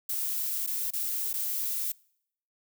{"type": "noise with dropouts", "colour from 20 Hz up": "violet", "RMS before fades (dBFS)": -31, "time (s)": [0.09, 1.92], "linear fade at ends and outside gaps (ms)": 5, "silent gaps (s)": [[0.665, 0.673], [0.906, 0.934], [1.331, 1.338]], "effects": ["noise-tail reverb RT60 0.7 s tail -25 dB re dry"]}